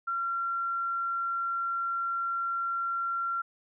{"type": "tone", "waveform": "sine", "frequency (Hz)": 1370, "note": "F6", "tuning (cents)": -34, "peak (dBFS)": -28, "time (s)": [0.07, 3.42], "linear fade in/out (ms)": 10, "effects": []}